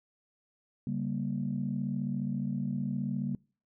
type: chord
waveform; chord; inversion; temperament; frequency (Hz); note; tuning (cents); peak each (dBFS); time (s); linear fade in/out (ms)
sine; G diminished; second; just; 141.12 / 196 / 235.2; Db3 / G3 / Bb3; +31 / 0 / +16; -34; 0.87-3.35; 2
effects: noise-tail reverb RT60 0.4 s tail -26 dB re dry + tanh soft clip ceiling -21 dBFS